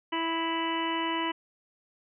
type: harmonic tone with a mistuned harmonic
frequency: 329.6 Hz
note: E4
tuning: in tune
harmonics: 1 / 2 / 3 / 4 / 5 / 6 / 7 / 8 / 9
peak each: -32 / -41 / -31 / -44 / -43 / -37 / -43 / -43 / -36 dBFS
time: 0.12-1.32 s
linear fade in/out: 10 ms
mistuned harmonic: 4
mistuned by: -19 cents
effects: none